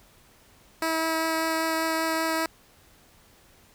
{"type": "tone with vibrato", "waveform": "10% pulse", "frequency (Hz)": 323, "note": "E4", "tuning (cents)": -35, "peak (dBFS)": -16, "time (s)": [0.82, 2.46], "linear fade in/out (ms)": 2, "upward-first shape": "triangle", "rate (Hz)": 5.1, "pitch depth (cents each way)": 10, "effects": ["pink hiss -57 dBFS RMS until 3.74 s"]}